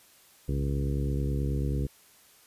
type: harmonic tone with a mistuned harmonic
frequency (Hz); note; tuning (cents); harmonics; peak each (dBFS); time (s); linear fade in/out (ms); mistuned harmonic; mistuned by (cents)
69.3; C#2; 0; 1 / 2 / 3 / 4 / 5 / 6 / 7; -29 / -30 / -38 / -37 / -40 / -41 / -43; 0.48-1.87; 10; 1; -110
effects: white hiss -58 dBFS RMS until 2.46 s + resampled to 32000 Hz